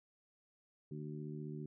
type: harmonic tone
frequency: 75.1 Hz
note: D2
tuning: 39 cents sharp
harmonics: 2 / 3 / 4 / 5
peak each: -44 / -49 / -51 / -50 dBFS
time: 0.91-1.66 s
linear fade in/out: 5 ms
effects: none